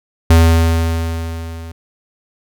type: tone with level ramp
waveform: square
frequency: 82.41 Hz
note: E2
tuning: in tune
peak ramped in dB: -5 to -29 dBFS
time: 0.3-1.72 s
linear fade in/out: 5 ms
effects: none